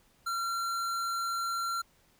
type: tone with hard clipping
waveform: sine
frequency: 1368 Hz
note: F6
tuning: 36 cents flat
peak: -32 dBFS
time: 0.26-1.82 s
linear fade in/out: 10 ms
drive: 17 dB
effects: pink hiss -66 dBFS RMS until 2.19 s